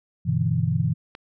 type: chord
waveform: sine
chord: E minor seventh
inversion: first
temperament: equal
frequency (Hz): 98 / 123.47 / 146.83 / 164.81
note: G2 / B2 / D3 / E3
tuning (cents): 0 / 0 / 0 / 0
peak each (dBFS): -27 / -24 / -27 / -24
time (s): 0.25-0.94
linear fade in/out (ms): 20
type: click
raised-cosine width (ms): 0.3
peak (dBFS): -22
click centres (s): 1.151
effects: none